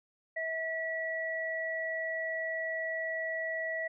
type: tone pair together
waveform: sine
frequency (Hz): 648.1 / 1942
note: E5 / B6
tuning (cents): -30 / -30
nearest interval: octave + perfect fifth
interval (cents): 1900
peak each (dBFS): -36 / -34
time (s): 0.36-3.88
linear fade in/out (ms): 10
effects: none